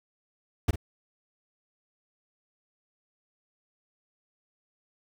brown noise with echo, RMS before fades -22 dBFS, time 0.68-0.71 s, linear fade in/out 5 ms, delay 49 ms, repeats 1, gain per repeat -12 dB, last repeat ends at 0.759 s, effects none

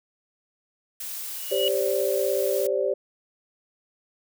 blue noise, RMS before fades -34 dBFS, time 1-2.67 s, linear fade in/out 5 ms
sine tone with exponential growth, 2910 Hz, F#7, 29 cents flat, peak -21 dBFS, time 1.26-1.68 s, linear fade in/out 0 ms, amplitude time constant 90 ms
sine chord, G suspended fourth, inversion none, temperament equal with one note detuned, 392 / 523.3 / 580.2 Hz, G4 / C5 / D5, 0 / 0 / -21 cents, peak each -26 dBFS, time 1.51-2.94 s, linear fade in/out 10 ms
effects none

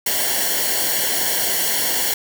white noise with comb filter, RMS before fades -20 dBFS, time 0.06-2.14 s, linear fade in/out 5 ms, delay 0.8 ms, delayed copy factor -0.75, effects none

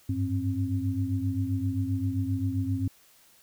sine tone cluster, 95.7 / 103.3 / 266.3 Hz, G2 / G#2 / C4, -41 / -9 / +31 cents, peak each -30 dBFS, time 0.09-2.88 s, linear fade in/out 5 ms, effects white hiss -59 dBFS RMS until 3.42 s

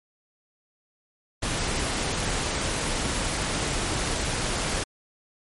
pink noise, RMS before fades -27 dBFS, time 1.42-4.84 s, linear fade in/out 10 ms, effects MP3 48 kbps

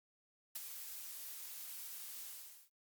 blue noise with ADSR envelope, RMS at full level -41 dBFS, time 0.55-2.7 s, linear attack 8 ms, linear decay 32 ms, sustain -7 dB, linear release 430 ms, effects Opus 48 kbps

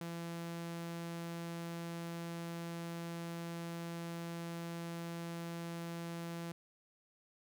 sawtooth tone, 168.9 Hz, E3, 42 cents sharp, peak -37 dBFS, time 0.01-6.52 s, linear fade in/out 2 ms, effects none

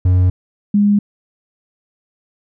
triangle / sine tone pair in turn, 91.2 / 204.7 Hz, F#2 / G#3, -24 / -25 cents, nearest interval octave + major second, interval 1399 cents, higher second, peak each -7 / -9 dBFS, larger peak first, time 0.05-0.3 / 0.74-0.99 s, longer neither, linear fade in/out 5 ms, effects none

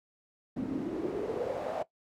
pink noise with band-pass filter sweep, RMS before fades -34 dBFS, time 0.56-1.83 s, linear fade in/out 10 ms, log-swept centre 240 to 670 Hz, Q 5, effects noise-tail reverb RT60 0.1 s tail -17 dB re dry

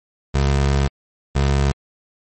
25% pulse tone pair in turn, 69.3 / 69.3 Hz, C#2 / C#2, 0 / 0 cents, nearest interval unison, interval 0 cents, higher neither, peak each -11 dBFS, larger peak neither, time 0.34-0.88 / 1.35-1.72 s, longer first, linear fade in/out 10 ms, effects MP3 32 kbps

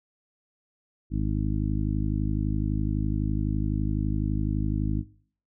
harmonic tone, 51.91 Hz, G#1, in tune, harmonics 1 / 2 / 3 / 4 / 5 / 6, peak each -27 / -30 / -32 / -33 / -34 / -35 dBFS, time 1.1-5.04 s, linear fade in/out 50 ms, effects noise-tail reverb RT60 0.5 s tail -19 dB re dry

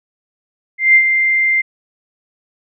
sine tone with ADSR envelope, 2093 Hz, C7, in tune, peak -4 dBFS, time 0.78-1.62 s, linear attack 170 ms, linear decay 72 ms, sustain -7 dB, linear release 15 ms, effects none

